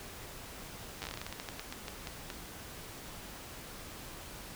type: slowing click train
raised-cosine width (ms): 0.2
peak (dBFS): -22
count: 19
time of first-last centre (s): 1.02-2.302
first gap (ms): 9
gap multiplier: 1.21
effects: pink hiss -47 dBFS RMS until 4.55 s